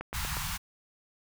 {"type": "click train", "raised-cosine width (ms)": 0.5, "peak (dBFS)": -21, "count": 4, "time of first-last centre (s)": [0.01, 0.369], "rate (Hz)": 8.35}
{"type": "band-stop noise", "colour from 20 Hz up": "pink", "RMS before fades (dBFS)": -34, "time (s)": [0.13, 0.58], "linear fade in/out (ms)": 20, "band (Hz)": [180, 830], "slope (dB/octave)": 48}
{"effects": []}